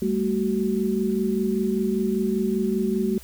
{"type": "tone cluster", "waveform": "sine", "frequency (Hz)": [198.9, 224, 374.7], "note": ["G3", "A3", "F#4"], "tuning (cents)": [25, 31, 22], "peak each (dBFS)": -25, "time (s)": [0.02, 3.18], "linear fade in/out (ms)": 2, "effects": ["added 60 Hz sine -45 dBFS peak until 3.23 s", "white hiss -48 dBFS RMS until 3.23 s"]}